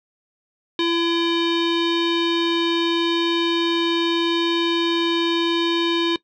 square tone with low-pass filter, 337.4 Hz, E4, 40 cents sharp, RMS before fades -20 dBFS, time 0.79-6.16 s, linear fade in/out 2 ms, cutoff 3500 Hz, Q 9.1, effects noise-tail reverb RT60 0.1 s tail -20 dB re dry

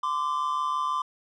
triangle tone pair together, 1028.7 / 1174.7 Hz, C6 / D6, -30 / 0 cents, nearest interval major second, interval 230 cents, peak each -26 dBFS, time 0.03-1.02 s, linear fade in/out 5 ms, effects resampled to 22050 Hz

